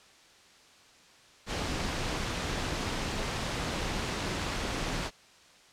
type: noise with amplitude modulation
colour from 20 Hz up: pink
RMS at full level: -30 dBFS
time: 1.46-5.11 s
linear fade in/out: 50 ms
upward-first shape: sine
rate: 231 Hz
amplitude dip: 55%
effects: white hiss -57 dBFS RMS until 5.72 s + low-pass 6000 Hz 12 dB/octave